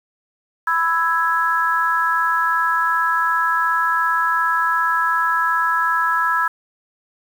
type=chord; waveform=sine; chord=E major; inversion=second; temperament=equal with one note detuned; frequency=995.8 / 1318.5 / 1661.2 Hz; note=B5 / E6 / G#6; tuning=+14 / 0 / 0 cents; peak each=-21 / -19 / -20 dBFS; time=0.67-6.48 s; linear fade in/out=5 ms; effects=7-bit